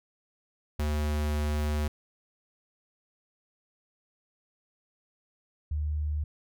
square / sine tone pair in turn, 74.9 / 75.19 Hz, D2 / D2, +35 / +41 cents, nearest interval unison, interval 6 cents, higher second, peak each -27 dBFS, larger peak neither, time 0.79-1.88 / 5.71-6.24 s, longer first, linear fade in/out 5 ms, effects none

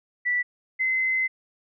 sine tone pair in turn, 1965 / 2053 Hz, B6 / C7, -9 / -33 cents, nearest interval minor second, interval 76 cents, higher second, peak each -21 dBFS, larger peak neither, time 0.25-0.43 / 0.79-1.28 s, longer second, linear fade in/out 20 ms, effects none

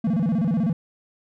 triangle tone with vibrato, 193.2 Hz, G3, 25 cents flat, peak -17 dBFS, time 0.04-0.73 s, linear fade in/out 5 ms, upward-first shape square, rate 16 Hz, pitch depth 280 cents each way, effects none

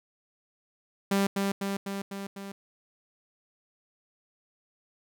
sawtooth tone with echo, 197.4 Hz, G3, 12 cents sharp, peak -19 dBFS, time 1.11-1.27 s, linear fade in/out 5 ms, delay 250 ms, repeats 5, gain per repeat -3 dB, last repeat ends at 2.52 s, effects none

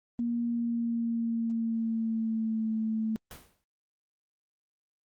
sine tone with pitch glide, 236.2 to 220.4 Hz, A#3 to A3, +23 to +3 cents, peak -27 dBFS, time 0.19-3.16 s, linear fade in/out 0 ms, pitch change -120 cents, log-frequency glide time 0.43-2.71 s
pink noise with exponential decay, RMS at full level -42 dBFS, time 3.31-3.64 s, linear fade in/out 1 ms, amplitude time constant 70 ms
effects Opus 24 kbps

